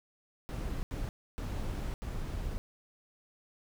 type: noise bursts at uneven times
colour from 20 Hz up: brown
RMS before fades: -36 dBFS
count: 4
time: 0.49-0.83 / 0.91-1.09 / 1.38-1.94 / 2.02-2.58 s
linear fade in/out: 0 ms
effects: none